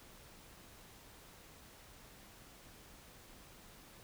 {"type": "silence", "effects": ["pink hiss -58 dBFS RMS until 4.03 s"]}